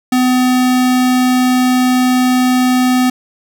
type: tone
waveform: square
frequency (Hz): 252.7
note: B3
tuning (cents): +40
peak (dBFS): -10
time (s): 0.12-3.1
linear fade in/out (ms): 5
effects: none